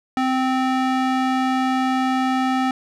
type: tone with band-pass filter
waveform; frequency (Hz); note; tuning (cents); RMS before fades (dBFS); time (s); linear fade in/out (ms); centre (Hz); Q
square; 260; C4; -11; -20; 0.17-2.71; 2; 950; 0.59
effects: none